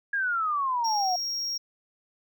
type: exponential sweep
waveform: sine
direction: down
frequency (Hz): 1661.2 to 710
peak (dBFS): -24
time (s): 0.13-1.16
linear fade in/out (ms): 5
type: tone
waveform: triangle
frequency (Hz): 5588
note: F8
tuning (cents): 0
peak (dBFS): -27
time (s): 0.84-1.58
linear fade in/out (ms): 10
effects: none